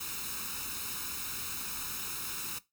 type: noise with comb filter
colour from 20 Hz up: white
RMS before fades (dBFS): -38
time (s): 0-2.59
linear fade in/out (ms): 10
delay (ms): 0.76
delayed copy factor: +0.75
effects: noise-tail reverb RT60 0.2 s tail -17 dB re dry